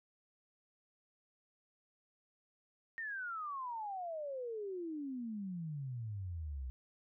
sine exponential sweep, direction down, 1864.7 to 61.74 Hz, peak -39 dBFS, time 2.98-6.7 s, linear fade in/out 0 ms, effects none

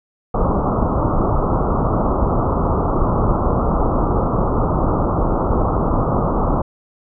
pink low-pass noise, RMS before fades -17 dBFS, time 0.34-6.62 s, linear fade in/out 5 ms, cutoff 1300 Hz, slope 96 dB/octave, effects none

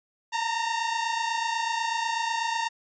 sawtooth tone pair together, 904.2 / 932.3 Hz, A5 / A#5, +47 / 0 cents, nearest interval minor second, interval 53 cents, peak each -25 dBFS, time 0.32-2.69 s, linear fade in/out 20 ms, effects resampled to 16000 Hz

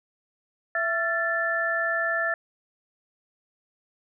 sine tone cluster, 666 / 1360 / 1756 Hz, E5 / F6 / A6, +18 / -46 / -4 cents, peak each -29 / -30 / -25 dBFS, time 0.75-2.34 s, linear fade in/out 2 ms, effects none

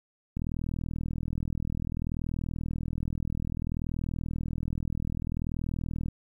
click train, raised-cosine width 5 ms, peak -20 dBFS, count 233, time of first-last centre 0.37-6.084 s, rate 40.6 Hz, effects 10-bit

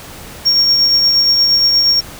triangle tone with tremolo, 5540 Hz, F8, 15 cents flat, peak -5 dBFS, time 0.45-2.01 s, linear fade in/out 20 ms, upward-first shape triangle, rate 8.5 Hz, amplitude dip 40%, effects tanh soft clip ceiling -2 dBFS + pink hiss -33 dBFS RMS until 2.19 s

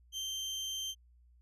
30% pulse tone, 3136 Hz, G7, in tune, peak -33 dBFS, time 0.12-0.95 s, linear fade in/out 50 ms, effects added 60 Hz sine -60 dBFS peak until 1.41 s + resampled to 32000 Hz

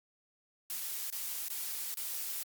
blue noise with dropouts, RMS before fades -38 dBFS, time 0.7-2.43 s, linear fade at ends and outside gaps 1 ms, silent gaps 1.102-1.125 / 1.484-1.501 / 1.943-1.971 s, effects Opus 48 kbps

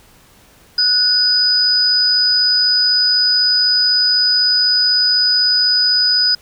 sine tone pair together, 1480 / 4978 Hz, F#6 / D#8, 0 / 0 cents, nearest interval octave + major sixth, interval 2100 cents, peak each -22 / -11 dBFS, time 0.78-6.35 s, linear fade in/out 5 ms, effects pink hiss -48 dBFS RMS until 6.41 s

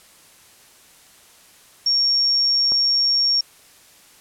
sine tone, 5530 Hz, F8, 18 cents flat, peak -15 dBFS, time 1.86-3.41 s, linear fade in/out 5 ms
click, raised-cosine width 1 ms, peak -19 dBFS, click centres 2.72 s
effects white hiss -50 dBFS RMS until 4.2 s + low-pass 12000 Hz 12 dB/octave

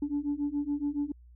sine beating tone pair, 285.4 / 292.5 Hz, D4 / D4, -49 / -7 cents, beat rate 7.1 Hz, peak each -31 / -30 dBFS, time 0.02-1.12 s, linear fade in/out 5 ms, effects tanh soft clip ceiling -23 dBFS + added 60 Hz sine -51 dBFS peak until 1.35 s

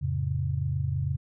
sine chord, F augmented, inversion none, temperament equal with one note detuned, 87.31 / 110 / 136.29 Hz, F2 / A2 / C#3, 0 / 0 / -29 cents, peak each -30 / -33 / -28 dBFS, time 0.01-1.17 s, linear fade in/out 20 ms, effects none

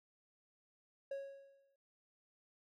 triangle tone with exponential decay, 551 Hz, C#5, 11 cents flat, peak -36 dBFS, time 1.11-1.76 s, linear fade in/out 5 ms, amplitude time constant 140 ms, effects none

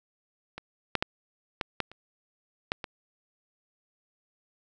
clicks, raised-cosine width 0.3 ms, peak -22 / -8 / -9 / -12 / -11 / -30 / -10 / -19 dBFS, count 8, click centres 0.58 / 0.953 / 1.025 / 1.612 / 1.803 / 1.916 / 2.719 / 2.842 s, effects none

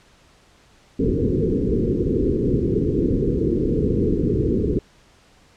white low-pass noise, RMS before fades -20 dBFS, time 0.99-4.79 s, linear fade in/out 5 ms, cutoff 470 Hz, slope 96 dB/octave, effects pink hiss -54 dBFS RMS until 5.56 s + low-pass 7000 Hz 12 dB/octave

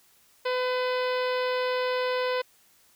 harmonic tone with a mistuned harmonic, 504 Hz, B4, 35 cents sharp, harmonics 1 / 2 / 3 / 4 / 5 / 6 / 7 / 8 / 9 / 10, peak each -26 / -32 / -36 / -38 / -40 / -42 / -43 / -44 / -45 / -46 dBFS, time 0.45-2.42 s, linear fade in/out 10 ms, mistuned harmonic 9, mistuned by -55 cents, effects white hiss -61 dBFS RMS until 2.95 s

